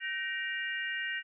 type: harmonic tone with a mistuned harmonic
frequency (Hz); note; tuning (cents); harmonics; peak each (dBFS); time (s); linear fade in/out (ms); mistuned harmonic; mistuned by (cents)
469.9; A#4; +14; 3 / 4 / 5 / 6; -38 / -35 / -43 / -40; 0-1.23; 50; 3; +150
effects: none